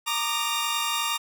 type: tone cluster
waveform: sawtooth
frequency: 926 / 1166 / 1217 / 2795 / 3699 Hz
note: A#5 / D6 / D#6 / F7 / A#7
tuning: -12 / -13 / -39 / +1 / -14 cents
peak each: -28 dBFS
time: 0.06-1.18 s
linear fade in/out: 20 ms
effects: none